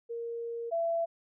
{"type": "tone pair in turn", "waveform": "sine", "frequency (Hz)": [466.2, 670.1], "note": ["A#4", "E5"], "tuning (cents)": [0, 28], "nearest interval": "tritone", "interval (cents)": 628, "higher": "second", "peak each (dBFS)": [-34, -27], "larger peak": "second", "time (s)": [[0.09, 0.71], [0.71, 1.06]], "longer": "first", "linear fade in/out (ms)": 20, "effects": []}